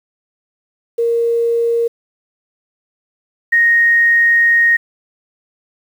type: tone pair in turn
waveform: sine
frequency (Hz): 466.2 / 1864.8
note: A#4 / A#6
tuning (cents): 0 / 0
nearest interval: 2 octaves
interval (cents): 2400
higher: second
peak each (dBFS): -12 / -8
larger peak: second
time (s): 0.98-1.88 / 3.52-4.77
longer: second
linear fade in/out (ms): 10
effects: 7-bit

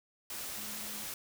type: tone in noise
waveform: sine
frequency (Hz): 211.1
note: G#3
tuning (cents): +29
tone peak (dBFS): -51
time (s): 0.57-1.04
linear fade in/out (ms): 2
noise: white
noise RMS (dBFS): -41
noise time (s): 0.3-1.14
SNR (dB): -13
effects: none

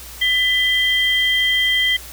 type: tone pair together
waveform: sine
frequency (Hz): 1999 / 3173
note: B6 / G7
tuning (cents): +20 / +20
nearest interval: minor sixth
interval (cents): 800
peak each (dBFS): -17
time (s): 0.21-1.97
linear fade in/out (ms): 10
effects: added 60 Hz sine -39 dBFS peak until 2.12 s + white hiss -37 dBFS RMS until 2.12 s

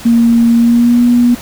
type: tone with pitch glide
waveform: sine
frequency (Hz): 233.1 to 241.5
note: A#3 to B3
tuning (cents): 0 to -39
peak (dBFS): -5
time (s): 0.05-1.35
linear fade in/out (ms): 10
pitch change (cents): +61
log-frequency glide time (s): 0.56-1.03
effects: pink hiss -30 dBFS RMS until 1.41 s

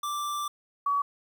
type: tone pair in turn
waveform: square / sine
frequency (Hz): 1174.7 / 1133.8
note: D6 / C#6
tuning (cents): 0 / +39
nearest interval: minor second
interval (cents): 61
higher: first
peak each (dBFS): -30 / -23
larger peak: second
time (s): 0.03-0.48 / 0.86-1.02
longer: first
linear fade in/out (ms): 5
effects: 10-bit

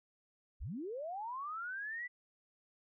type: linear sweep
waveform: sine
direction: up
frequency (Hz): 30.41 to 1997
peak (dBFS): -39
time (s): 0.6-2.08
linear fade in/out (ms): 20
effects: none

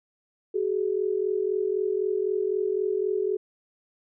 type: tone pair together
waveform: sine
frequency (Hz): 378.5 / 422.4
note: F#4 / G#4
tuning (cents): +39 / +29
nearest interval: major second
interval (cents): 190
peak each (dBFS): -26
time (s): 0.54-3.37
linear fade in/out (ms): 10
effects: none

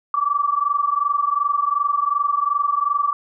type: tone pair together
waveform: sine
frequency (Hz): 1146 / 1168.7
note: D6 / D6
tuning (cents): -43 / -9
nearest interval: unison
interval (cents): 34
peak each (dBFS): -20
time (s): 0.14-3.13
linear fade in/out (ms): 2
effects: none

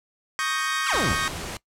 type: chord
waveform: sawtooth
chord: Eb dominant seventh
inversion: third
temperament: equal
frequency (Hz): 1108.7 / 1244.5 / 1568 / 1864.7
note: Db6 / Eb6 / G6 / Bb6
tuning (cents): 0 / 0 / 0 / 0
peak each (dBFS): -26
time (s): 0.39-1.28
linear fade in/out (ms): 0
type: exponential sweep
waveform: 20% pulse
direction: down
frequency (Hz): 1975.5 to 43.65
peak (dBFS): -19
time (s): 0.84-1.17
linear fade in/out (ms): 50
type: noise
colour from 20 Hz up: pink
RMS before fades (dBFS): -33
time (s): 0.93-1.57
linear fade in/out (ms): 2
effects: noise-tail reverb RT60 0.1 s tail -20 dB re dry + low-pass 10000 Hz 12 dB/octave

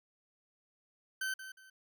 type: tone with echo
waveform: 40% pulse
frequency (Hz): 1538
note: G6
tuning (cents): -33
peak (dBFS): -33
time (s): 1.21-1.34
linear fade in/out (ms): 5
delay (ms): 180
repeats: 2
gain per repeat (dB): -11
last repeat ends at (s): 1.7
effects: none

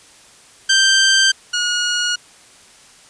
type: tone pair in turn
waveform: 15% pulse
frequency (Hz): 1568 / 1444.3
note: G6 / F#6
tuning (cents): 0 / -42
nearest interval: minor second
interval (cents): 142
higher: first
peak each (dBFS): -4 / -10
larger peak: first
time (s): 0.69-1.32 / 1.53-2.16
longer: neither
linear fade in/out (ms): 10
effects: white hiss -46 dBFS RMS until 3.09 s + resampled to 22050 Hz

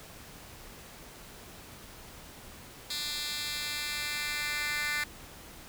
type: tone with high-pass filter sweep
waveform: 10% pulse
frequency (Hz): 295.9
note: D4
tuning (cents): +13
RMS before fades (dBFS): -34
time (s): 2.9-5.04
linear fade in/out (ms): 5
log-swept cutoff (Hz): 3500 to 2000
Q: 2.5
effects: pink hiss -49 dBFS RMS until 5.68 s

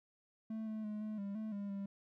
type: tone with pitch steps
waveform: triangle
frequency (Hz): 220.4 / 217.3 / 211.4 / 214.7 / 199.5 / 217.7 / 201.6 / 198.2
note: A3 / A3 / G#3 / A3 / G3 / A3 / G3 / G3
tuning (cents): +3 / -21 / +31 / -42 / +31 / -18 / +49 / +19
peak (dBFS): -37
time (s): 0.5-1.86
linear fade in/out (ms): 5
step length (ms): 170
effects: none

